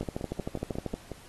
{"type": "two click trains", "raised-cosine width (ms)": 2, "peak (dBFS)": [-18, -23], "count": [13, 7], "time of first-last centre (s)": [[0.01, 0.94], [0.03, 1.117]], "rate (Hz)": [12.9, 5.52], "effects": ["pink hiss -53 dBFS RMS until 1.28 s", "AAC 32 kbps"]}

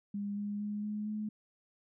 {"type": "tone with pitch steps", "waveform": "sine", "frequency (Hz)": [202.8, 205.3, 207.8, 210.3, 212.9], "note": ["G#3", "G#3", "G#3", "G#3", "G#3"], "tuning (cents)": [-41, -20, 1, 22, 43], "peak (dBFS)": -34, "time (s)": [0.14, 1.29], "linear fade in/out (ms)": 5, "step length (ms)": 230, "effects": []}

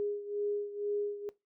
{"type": "beating tone pair", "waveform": "sine", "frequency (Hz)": [410.8, 412.9], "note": ["G#4", "G#4"], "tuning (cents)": [-19, -10], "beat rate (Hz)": 2.1, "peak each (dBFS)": [-34, -38], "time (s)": [0, 1.29], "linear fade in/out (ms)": 0, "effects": ["noise-tail reverb RT60 0.2 s tail -19 dB re dry"]}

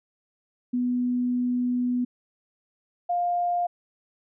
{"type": "tone pair in turn", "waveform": "sine", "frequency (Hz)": [246.9, 703.4], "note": ["B3", "F5"], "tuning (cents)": [0, 12], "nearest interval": "octave + tritone", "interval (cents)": 1812, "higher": "second", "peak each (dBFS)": -22, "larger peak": "neither", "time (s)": [[0.73, 2.05], [3.09, 3.67]], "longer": "first", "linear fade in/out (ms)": 10, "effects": []}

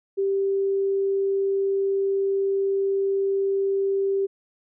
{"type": "tone", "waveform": "sine", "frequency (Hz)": 392, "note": "G4", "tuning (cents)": 0, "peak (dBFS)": -20, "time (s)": [0.17, 4.27], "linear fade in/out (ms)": 20, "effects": []}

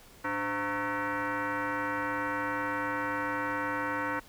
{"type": "tone with frequency modulation", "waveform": "sine", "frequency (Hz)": 293.7, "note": "D4", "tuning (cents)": 0, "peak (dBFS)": -29, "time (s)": [0.24, 4.2], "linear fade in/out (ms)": 10, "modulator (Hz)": 405, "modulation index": 4.1, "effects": ["pink hiss -55 dBFS RMS until 4.28 s"]}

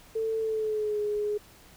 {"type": "tone with pitch glide", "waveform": "sine", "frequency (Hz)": [444.9, 417.5], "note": ["A4", "G#4"], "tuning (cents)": [19, 9], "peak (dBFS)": -26, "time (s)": [0.15, 1.38], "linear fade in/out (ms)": 10, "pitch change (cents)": -110, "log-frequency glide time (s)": [0.4, 1], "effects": ["pink hiss -54 dBFS RMS until 1.76 s"]}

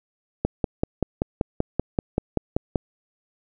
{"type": "click train", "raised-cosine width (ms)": 2, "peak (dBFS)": -7, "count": 13, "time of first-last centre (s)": [0.45, 2.758], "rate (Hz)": 5.2, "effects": []}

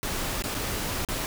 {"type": "noise with dropouts", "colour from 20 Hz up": "pink", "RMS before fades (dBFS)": -30, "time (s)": [0.03, 1.26], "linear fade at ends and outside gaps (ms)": 0, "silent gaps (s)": [[0.422, 0.439], [0.544, 0.549], [1.049, 1.087]], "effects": []}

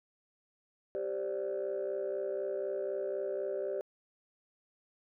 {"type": "chord", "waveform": "sine", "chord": "G suspended fourth", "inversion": "none", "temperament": "equal", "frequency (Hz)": [392, 523.3, 587.3], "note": ["G4", "C5", "D5"], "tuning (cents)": [0, 0, 0], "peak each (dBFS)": [-35, -38, -36], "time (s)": [0.95, 3.81], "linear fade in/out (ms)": 0, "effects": ["tanh soft clip ceiling -27 dBFS"]}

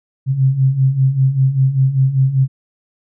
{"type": "beating tone pair", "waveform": "sine", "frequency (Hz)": [130, 135.1], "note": ["C3", "C#3"], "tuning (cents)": [-11, -44], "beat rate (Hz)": 5.1, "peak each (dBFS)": [-17, -12], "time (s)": [0.26, 2.48], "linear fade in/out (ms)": 50, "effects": []}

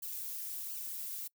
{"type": "noise with flanger", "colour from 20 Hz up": "violet", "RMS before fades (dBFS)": -41, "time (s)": [0.02, 1.28], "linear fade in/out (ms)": 10, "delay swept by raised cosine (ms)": [0.66, 5.26], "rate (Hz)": 1.4, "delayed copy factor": 1, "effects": ["noise-tail reverb RT60 0.1 s tail -24 dB re dry"]}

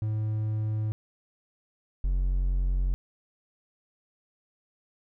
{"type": "tone pair in turn", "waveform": "triangle", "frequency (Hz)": [108, 45.41], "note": ["A2", "F#1"], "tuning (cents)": [-32, -32], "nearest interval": "octave + minor third", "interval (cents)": 1500, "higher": "first", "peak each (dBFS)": [-24, -21], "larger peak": "second", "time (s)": [[0.02, 0.92], [2.04, 2.94]], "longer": "neither", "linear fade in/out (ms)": 0, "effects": []}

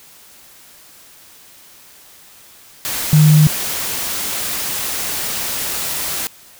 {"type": "tone in noise", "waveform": "sine", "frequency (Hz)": 152.9, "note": "D#3", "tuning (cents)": -30, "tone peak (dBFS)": -6, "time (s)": [3.13, 3.47], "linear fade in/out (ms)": 0, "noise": "white", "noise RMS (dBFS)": -22, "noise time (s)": [2.85, 6.27], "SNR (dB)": 13, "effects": ["white hiss -44 dBFS RMS until 6.59 s"]}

